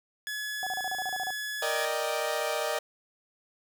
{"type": "tone", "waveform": "sawtooth", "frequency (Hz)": 1700, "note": "G#6", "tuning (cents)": 40, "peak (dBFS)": -29, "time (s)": [0.27, 1.85], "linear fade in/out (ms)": 0}
{"type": "tone bursts", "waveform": "sine", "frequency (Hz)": 750, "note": "F#5", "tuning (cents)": 23, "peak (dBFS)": -31, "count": 10, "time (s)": [0.63, 1.305], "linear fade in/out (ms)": 0, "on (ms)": 36, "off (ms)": 35}
{"type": "chord", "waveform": "sawtooth", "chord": "Eb major seventh", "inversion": "second", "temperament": "equal", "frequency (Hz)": [466.2, 587.3, 622.3, 784], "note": ["Bb4", "D5", "Eb5", "G5"], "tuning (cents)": [0, 0, 0, 0], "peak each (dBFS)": [-31, -30, -28, -32], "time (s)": [1.62, 2.79], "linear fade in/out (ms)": 5}
{"effects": []}